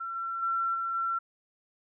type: tone with level steps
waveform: sine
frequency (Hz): 1354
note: E6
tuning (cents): +46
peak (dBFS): -33 / -31 / -26 / -29 / -27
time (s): 0-1.19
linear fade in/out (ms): 10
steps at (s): 0.15 / 0.42 / 0.74 / 0.94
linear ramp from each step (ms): 10
effects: none